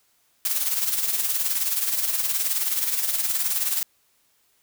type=noise with tremolo; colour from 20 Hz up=blue; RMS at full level=-22 dBFS; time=0.45-3.83 s; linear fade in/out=2 ms; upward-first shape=sine; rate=19 Hz; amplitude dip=55%; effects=white hiss -65 dBFS RMS until 4.62 s